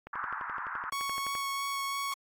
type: click train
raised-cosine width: 0.5 ms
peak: -28 dBFS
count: 16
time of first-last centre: 0.07-1.352 s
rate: 11.7 Hz
type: band-pass noise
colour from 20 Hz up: white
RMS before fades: -37 dBFS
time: 0.13-0.9 s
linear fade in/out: 5 ms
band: 950 to 1600 Hz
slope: 48 dB/octave
type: tone with vibrato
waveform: sawtooth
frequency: 1108.7 Hz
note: C#6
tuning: in tune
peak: -28 dBFS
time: 0.92-2.14 s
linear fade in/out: 5 ms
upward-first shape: sine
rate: 3 Hz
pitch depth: 9 cents each way
effects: AAC 64 kbps